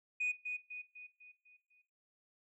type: tone with echo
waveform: sine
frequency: 2480 Hz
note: D#7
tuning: 6 cents flat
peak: -31 dBFS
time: 0.2-0.32 s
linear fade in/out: 10 ms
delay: 250 ms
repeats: 6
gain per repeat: -6 dB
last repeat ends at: 1.82 s
effects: noise-tail reverb RT60 0.4 s tail -17 dB re dry + tanh soft clip ceiling -29 dBFS